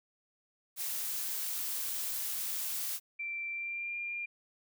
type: noise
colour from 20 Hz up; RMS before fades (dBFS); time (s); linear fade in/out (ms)
blue; -36; 0.76-3; 50
type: tone with pitch glide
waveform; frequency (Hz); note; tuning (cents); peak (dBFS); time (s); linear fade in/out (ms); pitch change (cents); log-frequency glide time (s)
sine; 2349 to 2398; D7 to D7; 0 to +36; -35; 3.19-4.26; 10; +36; 3.51-3.96
effects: none